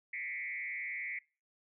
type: tone with frequency modulation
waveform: sine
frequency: 2125 Hz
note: C7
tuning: 26 cents sharp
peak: -37 dBFS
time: 0.13-1.19 s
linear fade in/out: 5 ms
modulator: 150 Hz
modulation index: 1.3
effects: noise-tail reverb RT60 0.4 s tail -25 dB re dry